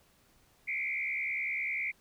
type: tone with frequency modulation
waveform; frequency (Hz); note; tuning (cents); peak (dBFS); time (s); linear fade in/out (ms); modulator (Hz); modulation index
sine; 2222; C#7; +4; -31; 0.67-1.92; 20; 70; 2.4
effects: pink hiss -66 dBFS RMS until 2 s